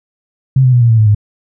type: tone with pitch steps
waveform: sine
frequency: 132.5 / 127.32 / 122.35 / 117.57 / 112.97 / 108.56 / 104.32 Hz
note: C3 / C3 / B2 / A#2 / A2 / A2 / G#2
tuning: +22 / -47 / -16 / +15 / +46 / -23 / +8 cents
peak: -5 dBFS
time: 0.56-1.148 s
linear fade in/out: 5 ms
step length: 84 ms
effects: none